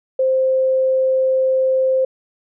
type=tone; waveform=sine; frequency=523.3 Hz; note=C5; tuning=in tune; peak=-13 dBFS; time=0.19-2.05 s; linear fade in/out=5 ms; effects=none